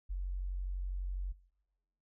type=tone; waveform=sine; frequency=46.02 Hz; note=F#1; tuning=9 cents flat; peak=-34 dBFS; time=0.09-1.33 s; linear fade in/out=20 ms; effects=noise-tail reverb RT60 1.0 s tail -23 dB re dry